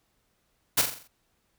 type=noise with echo; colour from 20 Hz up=white; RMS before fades=-21 dBFS; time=0.77-0.82 s; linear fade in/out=10 ms; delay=43 ms; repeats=6; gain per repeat=-6 dB; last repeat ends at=1.078 s; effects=pink hiss -72 dBFS RMS until 1.58 s